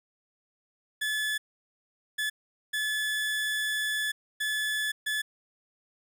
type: tone bursts at uneven times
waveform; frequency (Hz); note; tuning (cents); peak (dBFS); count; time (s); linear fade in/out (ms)
30% pulse; 1723; A6; -37; -25; 5; 1.01-1.38 / 2.18-2.3 / 2.73-4.12 / 4.4-4.92 / 5.06-5.22; 10
effects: none